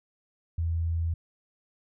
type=tone; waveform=sine; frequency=83 Hz; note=E2; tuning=12 cents sharp; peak=-25 dBFS; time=0.58-1.14 s; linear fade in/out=5 ms; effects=none